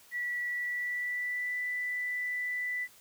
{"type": "tone with pitch glide", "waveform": "sine", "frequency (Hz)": [1948, 1983.2], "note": ["B6", "B6"], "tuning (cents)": [-24, 7], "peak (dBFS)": -31, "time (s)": [0.11, 2.88], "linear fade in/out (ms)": 50, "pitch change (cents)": 31, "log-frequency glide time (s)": [0.51, 1.57], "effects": ["white hiss -58 dBFS RMS until 3 s"]}